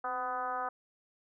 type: tone with frequency modulation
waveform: sine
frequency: 1003 Hz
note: B5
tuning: 26 cents sharp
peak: -32 dBFS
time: 0.04-0.69 s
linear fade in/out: 5 ms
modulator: 247 Hz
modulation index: 1.7
effects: none